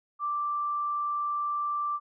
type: tone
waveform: sine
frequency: 1174.7 Hz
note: D6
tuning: in tune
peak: -27 dBFS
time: 0.19-2 s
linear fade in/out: 50 ms
effects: none